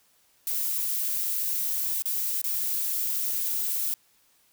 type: noise with dropouts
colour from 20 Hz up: violet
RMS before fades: -28 dBFS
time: 0.47-3.94 s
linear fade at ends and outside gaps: 1 ms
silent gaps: 2.022-2.056 / 2.416-2.441 s
effects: white hiss -64 dBFS RMS until 4.52 s